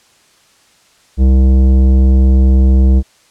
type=tone with tanh clipping; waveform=triangle; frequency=65.41 Hz; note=C2; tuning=in tune; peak=-7 dBFS; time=1.17-3.03 s; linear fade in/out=50 ms; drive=17 dB; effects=white hiss -50 dBFS RMS until 3.3 s + low-pass 8000 Hz 12 dB/octave